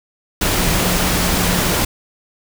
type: tone in noise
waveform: sine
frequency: 178.7 Hz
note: F3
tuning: 40 cents sharp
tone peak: -23 dBFS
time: 0.58-1.73 s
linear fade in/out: 5 ms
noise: pink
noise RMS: -17 dBFS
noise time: 0.41-1.85 s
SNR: -9 dB
effects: none